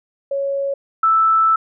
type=tone pair in turn; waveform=sine; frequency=554.4 / 1318.6 Hz; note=C#5 / E6; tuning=0 / 0 cents; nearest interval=octave + minor third; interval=1500 cents; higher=second; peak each=-18 / -11 dBFS; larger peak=second; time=0.31-0.74 / 1.03-1.56 s; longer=second; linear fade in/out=5 ms; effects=none